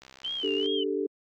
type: click train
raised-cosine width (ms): 0.2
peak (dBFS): -30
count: 43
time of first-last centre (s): 0.02-0.659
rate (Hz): 65.7
type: tone with vibrato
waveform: sine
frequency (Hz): 3017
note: F#7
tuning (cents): +33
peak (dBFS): -30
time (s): 0.24-0.84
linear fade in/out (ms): 10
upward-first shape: sine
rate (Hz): 2.6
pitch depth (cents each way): 140
type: chord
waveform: sine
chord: D suspended fourth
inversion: none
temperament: equal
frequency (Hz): 293.7 / 392 / 440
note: D4 / G4 / A4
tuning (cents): 0 / 0 / 0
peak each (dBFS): -32 / -29 / -31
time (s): 0.43-1.07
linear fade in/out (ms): 10
effects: AAC 64 kbps